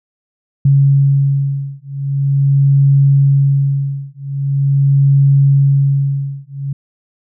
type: beating tone pair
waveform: sine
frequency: 138.59 / 139.02 Hz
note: C#3 / C#3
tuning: 0 / +5 cents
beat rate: 0.43 Hz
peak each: -12 dBFS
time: 0.65-6.73 s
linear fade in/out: 5 ms
effects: none